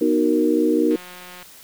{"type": "chord", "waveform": "sine", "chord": "B major seventh", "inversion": "none", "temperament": "equal with one note detuned", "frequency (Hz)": [246.9, 311.1, 371.5, 466.2], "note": ["B3", "D#4", "F#4", "A#4"], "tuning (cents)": [0, 0, 7, 0], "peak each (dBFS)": [-23, -18, -23, -21], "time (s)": [0.01, 0.96], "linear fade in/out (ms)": 5}
{"type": "click train", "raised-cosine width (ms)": 0.3, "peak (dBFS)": -24, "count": 94, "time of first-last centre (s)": [0.91, 1.427], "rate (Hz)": 180}
{"effects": ["white hiss -45 dBFS RMS until 1.63 s"]}